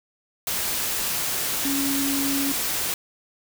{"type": "tone in noise", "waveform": "sine", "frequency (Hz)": 277.2, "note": "C#4", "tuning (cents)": 0, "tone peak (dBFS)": -24, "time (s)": [1.65, 2.52], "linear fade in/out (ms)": 2, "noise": "white", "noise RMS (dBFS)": -26, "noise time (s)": [0.47, 2.94], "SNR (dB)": -1, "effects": []}